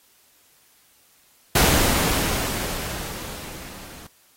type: noise with level ramp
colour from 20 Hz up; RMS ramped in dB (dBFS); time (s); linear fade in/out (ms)
pink; -17 to -43; 1.55-4.07; 5
effects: white hiss -58 dBFS RMS until 4.36 s + AAC 48 kbps